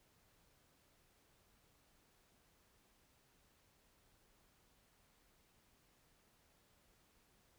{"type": "silence", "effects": ["pink hiss -73 dBFS RMS until 7.58 s"]}